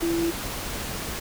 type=tone in noise; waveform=sine; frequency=335.5 Hz; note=E4; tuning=31 cents sharp; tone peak=-22 dBFS; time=0.02-0.31 s; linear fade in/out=10 ms; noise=pink; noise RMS=-32 dBFS; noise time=0-1.2 s; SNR=+7 dB; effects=none